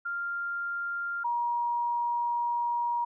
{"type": "tone pair in turn", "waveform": "sine", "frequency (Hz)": [1395, 951.5], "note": ["F6", "A#5"], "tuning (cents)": [-2, 35], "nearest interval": "perfect fifth", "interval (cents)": 663, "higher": "first", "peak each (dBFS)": [-30, -26], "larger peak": "second", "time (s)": [[0.05, 1.24], [1.24, 3.05]], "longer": "second", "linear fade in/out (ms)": 10, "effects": []}